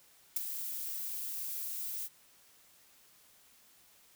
violet noise with ADSR envelope, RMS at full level -28 dBFS, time 0.36-2.09 s, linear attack 6 ms, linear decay 13 ms, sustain -11 dB, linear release 44 ms, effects white hiss -63 dBFS RMS until 4.15 s

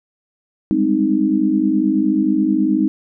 sine chord, Ab major seventh, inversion third, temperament equal with one note detuned, 198.28 / 207.7 / 261.6 / 311.1 Hz, G3 / Ab3 / C4 / Eb4, +20 / 0 / 0 / 0 cents, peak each -22 / -21 / -19 / -16 dBFS, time 0.71-2.88 s, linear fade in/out 0 ms, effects none

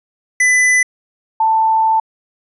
square / sine tone pair in turn, 2000 / 886.3 Hz, B6 / A5, +21 / +12 cents, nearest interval octave + major second, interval 1409 cents, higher first, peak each -10 dBFS, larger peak neither, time 0.4-0.83 / 1.4-2 s, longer second, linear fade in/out 5 ms, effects resampled to 24000 Hz

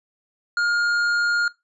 sine tone with hard clipping, 1417 Hz, F6, 25 cents sharp, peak -20 dBFS, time 0.57-1.48 s, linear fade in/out 2 ms, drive 7 dB, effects noise-tail reverb RT60 0.2 s tail -20 dB re dry + resampled to 24000 Hz

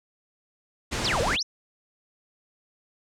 pink low-pass noise, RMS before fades -29 dBFS, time 0.91-1.37 s, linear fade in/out 20 ms, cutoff 8100 Hz, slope 24 dB/octave
sine exponential two-way sweep, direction down then up, 6272 to 440 to 6272 Hz, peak -24 dBFS, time 1.04-1.43 s, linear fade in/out 10 ms, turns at 1.21 s
effects none

